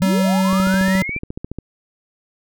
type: linear sweep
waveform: sine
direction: up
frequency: 130.81 to 2392 Hz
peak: -23 dBFS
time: 0-1.19 s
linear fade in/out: 10 ms
type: tone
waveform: square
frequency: 190 Hz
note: F#3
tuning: 46 cents sharp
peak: -15 dBFS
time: 0.02-1.02 s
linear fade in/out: 0 ms
type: click train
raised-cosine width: 3 ms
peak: -15 dBFS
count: 16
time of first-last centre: 0.53-1.586 s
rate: 14.2 Hz
effects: none